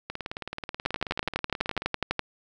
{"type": "two click trains", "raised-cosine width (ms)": 0.3, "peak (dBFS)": [-9, -17], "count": [17, 33], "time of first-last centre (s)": [[0.86, 2.193], [0.1, 1.82]], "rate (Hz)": [12, 18.6], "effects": []}